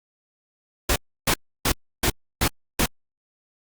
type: noise bursts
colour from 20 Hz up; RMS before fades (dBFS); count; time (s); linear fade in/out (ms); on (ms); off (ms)
pink; -20; 6; 0.89-2.86; 5; 70; 310
effects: Opus 48 kbps